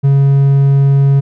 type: tone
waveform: triangle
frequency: 138.59 Hz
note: C#3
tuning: in tune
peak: -4 dBFS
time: 0.03-1.21 s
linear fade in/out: 20 ms
effects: none